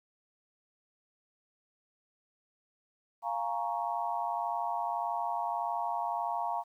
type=chord; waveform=sine; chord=Bb minor seventh; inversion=second; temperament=equal; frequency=698.5 / 830.6 / 932.3 / 1108.7 Hz; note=F5 / Ab5 / Bb5 / Db6; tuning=0 / 0 / 0 / 0 cents; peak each=-35 / -38 / -34 / -40 dBFS; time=3.22-6.64 s; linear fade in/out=50 ms; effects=11-bit